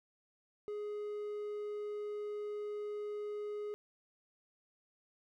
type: tone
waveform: triangle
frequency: 417.1 Hz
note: G#4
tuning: 7 cents sharp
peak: -36 dBFS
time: 0.68-3.74 s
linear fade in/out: 0 ms
effects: none